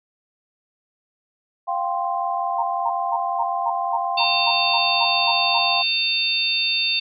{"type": "chord", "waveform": "sine", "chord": "F suspended second", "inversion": "none", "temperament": "equal", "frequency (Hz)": [698.5, 784, 1046.5], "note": ["F5", "G5", "C6"], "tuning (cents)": [0, 0, 0], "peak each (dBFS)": [-25, -25, -26], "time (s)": [1.67, 5.83], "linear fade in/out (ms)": 20}
{"type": "tone bursts", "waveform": "sine", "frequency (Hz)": 932.3, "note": "A#5", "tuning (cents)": 0, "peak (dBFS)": -20, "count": 12, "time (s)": [2.58, 5.588], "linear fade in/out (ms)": 10, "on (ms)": 49, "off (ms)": 220}
{"type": "harmonic tone", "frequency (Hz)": 900, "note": "A5", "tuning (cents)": 39, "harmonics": [3, 4, 5], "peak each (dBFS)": [-22, -23, -24], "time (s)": [4.17, 7], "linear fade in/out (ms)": 10}
{"effects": []}